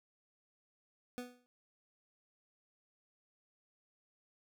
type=tone with exponential decay; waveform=25% pulse; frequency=246.9 Hz; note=B3; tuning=in tune; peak=-34 dBFS; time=1.18-1.46 s; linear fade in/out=0 ms; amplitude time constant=60 ms; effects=none